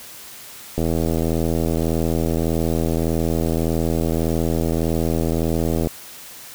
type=click train; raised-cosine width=2 ms; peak=-8 dBFS; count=417; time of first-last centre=0.78-5.872 s; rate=81.7 Hz; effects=white hiss -39 dBFS RMS until 6.54 s